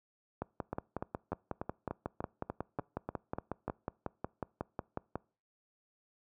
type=two click trains; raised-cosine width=1 ms; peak=-21 / -22 dBFS; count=27 / 11; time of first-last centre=0.42-5.156 / 0.73-3.68 s; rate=5.49 / 3.39 Hz; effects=noise-tail reverb RT60 0.4 s tail -25 dB re dry + high-pass 60 Hz 12 dB/octave